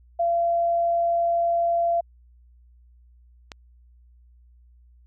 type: tone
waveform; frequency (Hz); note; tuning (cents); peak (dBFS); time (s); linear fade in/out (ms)
sine; 683; F5; -39; -19; 0.19-2.01; 10
type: click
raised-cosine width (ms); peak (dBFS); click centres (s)
0.2; -19; 3.518
effects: added 60 Hz sine -51 dBFS peak until 5.06 s